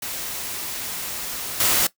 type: noise with level steps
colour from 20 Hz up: white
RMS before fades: -30 / -19 dBFS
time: 0.02-1.87 s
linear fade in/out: 5 ms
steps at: 1.6 s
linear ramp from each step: 2 ms
effects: noise-tail reverb RT60 0.1 s tail -17 dB re dry

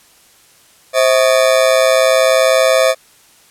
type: ring-modulated tone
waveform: 40% pulse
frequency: 587.3 Hz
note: D5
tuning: in tune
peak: -5 dBFS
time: 0.93-2.95 s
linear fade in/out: 50 ms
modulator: 60.2 Hz
effects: white hiss -48 dBFS RMS until 3.5 s + low-pass 12000 Hz 12 dB/octave

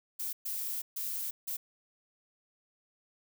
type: noise bursts at uneven times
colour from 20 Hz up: violet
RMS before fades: -36 dBFS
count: 4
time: 0.19-0.33 / 0.45-0.82 / 0.96-1.31 / 1.47-1.57 s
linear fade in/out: 10 ms
effects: none

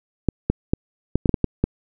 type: clicks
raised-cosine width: 3 ms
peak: -4 dBFS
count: 9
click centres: 0.287 / 0.5 / 0.735 / 1.156 / 1.258 / 1.293 / 1.342 / 1.443 / 1.64 s
effects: none

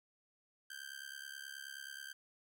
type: tone with amplitude modulation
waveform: sawtooth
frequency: 1568 Hz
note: G6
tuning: in tune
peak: -39 dBFS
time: 0.7-2.13 s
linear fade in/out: 5 ms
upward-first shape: sine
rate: 69.4 Hz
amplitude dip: 90%
effects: none

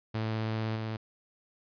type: tone with level steps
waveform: sawtooth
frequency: 110.5 Hz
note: A2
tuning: 8 cents sharp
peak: -26 / -29 dBFS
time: 0.14-0.97 s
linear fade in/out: 10 ms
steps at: 0.75 s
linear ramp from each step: 20 ms
effects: resampled to 11025 Hz

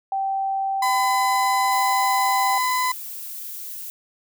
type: tone with pitch glide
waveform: sine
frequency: 778 to 783 Hz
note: G5 to G5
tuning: -13 to -2 cents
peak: -21 dBFS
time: 0.12-2.58 s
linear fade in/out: 2 ms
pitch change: +11 cents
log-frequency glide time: 0.61-1.77 s
type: tone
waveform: 35% pulse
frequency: 1009 Hz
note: B5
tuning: 37 cents sharp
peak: -18 dBFS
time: 0.82-2.92 s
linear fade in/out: 5 ms
type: noise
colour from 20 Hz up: violet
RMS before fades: -34 dBFS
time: 1.72-3.9 s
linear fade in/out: 0 ms
effects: none

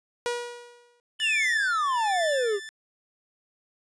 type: tone with exponential decay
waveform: sawtooth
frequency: 481.3 Hz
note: B4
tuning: 45 cents flat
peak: -20 dBFS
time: 0.26-1 s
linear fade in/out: 0 ms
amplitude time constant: 160 ms
type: exponential sweep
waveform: triangle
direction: down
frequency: 3047 to 383.1 Hz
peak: -21 dBFS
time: 1.19-2.6 s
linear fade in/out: 50 ms
type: tone with tremolo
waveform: sawtooth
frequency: 1760 Hz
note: A6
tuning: in tune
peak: -24 dBFS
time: 1.2-2.69 s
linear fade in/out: 0 ms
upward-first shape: sine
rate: 1.2 Hz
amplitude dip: 70%
effects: resampled to 22050 Hz

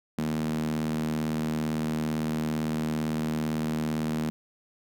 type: tone with high-pass filter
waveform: sawtooth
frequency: 77.78 Hz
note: D#2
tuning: in tune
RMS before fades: -29 dBFS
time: 0.18-4.3 s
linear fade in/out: 0 ms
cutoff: 200 Hz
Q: 6.4
effects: none

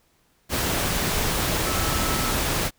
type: tone in noise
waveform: sine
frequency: 1307 Hz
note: E6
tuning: 15 cents flat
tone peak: -32 dBFS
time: 1.63-2.36 s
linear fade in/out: 50 ms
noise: pink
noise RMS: -24 dBFS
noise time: 0.49-2.71 s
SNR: -11 dB
effects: pink hiss -64 dBFS RMS until 2.78 s

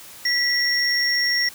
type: tone pair together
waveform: triangle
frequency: 1956 / 5539 Hz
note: B6 / F8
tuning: -17 / -15 cents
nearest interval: octave + tritone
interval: 1802 cents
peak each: -19 dBFS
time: 0.25-1.49 s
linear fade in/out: 5 ms
effects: tanh soft clip ceiling -9 dBFS + white hiss -42 dBFS RMS until 1.54 s

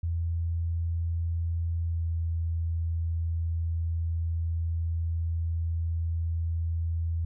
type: tone with pitch glide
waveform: sine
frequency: 83.8 to 82.89 Hz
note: E2 to E2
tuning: +29 to +10 cents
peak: -26 dBFS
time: 0.03-7.25 s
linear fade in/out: 5 ms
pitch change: -19 cents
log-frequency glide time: 1.87-2.03 s
effects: none

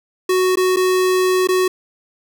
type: tone with dropouts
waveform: square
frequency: 370 Hz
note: F#4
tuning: in tune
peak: -14 dBFS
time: 0.29-1.68 s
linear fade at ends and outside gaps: 5 ms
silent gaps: 0.557-0.571 / 0.762-0.768 / 1.473-1.487 s
effects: none

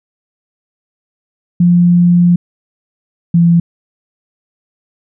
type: tone pair in turn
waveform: sine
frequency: 174.9 / 170.02 Hz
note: F3 / F3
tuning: +3 / -46 cents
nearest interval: unison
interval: 49 cents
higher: first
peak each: -5 dBFS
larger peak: neither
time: 1.6-2.36 / 3.34-3.6 s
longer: first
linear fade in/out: 5 ms
effects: none

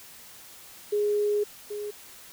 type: tone pair in turn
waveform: sine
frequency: 415.3 / 415.3 Hz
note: G#4 / G#4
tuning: 0 / 0 cents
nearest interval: unison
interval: 0 cents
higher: neither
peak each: -22 / -31 dBFS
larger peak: first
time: 0.92-1.44 / 1.7-1.91 s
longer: first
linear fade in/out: 10 ms
effects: white hiss -48 dBFS RMS until 2.32 s

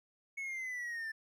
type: linear sweep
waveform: triangle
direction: down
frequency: 2210 to 1760 Hz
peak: -36 dBFS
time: 0.37-1.12 s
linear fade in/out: 10 ms
effects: none

